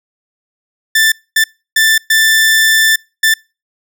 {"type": "tone bursts at uneven times", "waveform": "sawtooth", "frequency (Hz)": 1770, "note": "A6", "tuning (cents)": 10, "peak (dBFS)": -4, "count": 5, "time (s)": [[0.95, 1.12], [1.36, 1.44], [1.76, 1.98], [2.1, 2.96], [3.23, 3.34]], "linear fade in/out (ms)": 5, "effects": ["noise-tail reverb RT60 0.3 s tail -26 dB re dry"]}